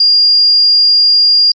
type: tone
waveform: sine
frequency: 4816 Hz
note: D8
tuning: 43 cents sharp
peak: -5 dBFS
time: 0-1.52 s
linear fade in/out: 5 ms
effects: Opus 48 kbps